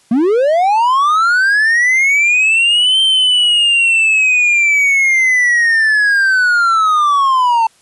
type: linear two-way sweep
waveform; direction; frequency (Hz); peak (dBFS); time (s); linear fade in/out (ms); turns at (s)
triangle; up then down; 216.3 to 3136 to 887; -7; 0.11-7.67; 5; 3.01
effects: white hiss -51 dBFS RMS until 7.81 s + resampled to 24000 Hz